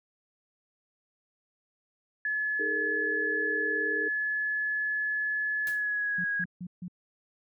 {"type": "tone with pitch glide", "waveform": "sine", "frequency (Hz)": [1711, 1650.8], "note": ["A6", "G#6"], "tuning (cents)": [-49, -11], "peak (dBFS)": -27, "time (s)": [2.25, 6.44], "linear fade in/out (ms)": 2, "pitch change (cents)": -62, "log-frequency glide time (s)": [5.65, 6.26]}
{"type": "chord", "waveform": "sine", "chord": "D# suspended fourth", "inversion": "none", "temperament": "equal with one note detuned", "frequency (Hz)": [311.1, 415.3, 454.5], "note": ["D#4", "G#4", "A#4"], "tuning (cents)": [0, 0, -44], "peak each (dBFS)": [-38, -35, -36], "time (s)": [2.59, 4.09], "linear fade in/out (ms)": 10}
{"type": "noise with exponential decay", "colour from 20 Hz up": "white", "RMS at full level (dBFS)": -40, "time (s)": [5.67, 5.86], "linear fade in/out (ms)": 0, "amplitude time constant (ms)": 41}
{"type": "tone bursts", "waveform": "sine", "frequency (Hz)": 178.8, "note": "F3", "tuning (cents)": 41, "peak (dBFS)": -35, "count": 4, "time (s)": [6.18, 6.882], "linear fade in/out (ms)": 5, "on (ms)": 63, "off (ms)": 150}
{"effects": []}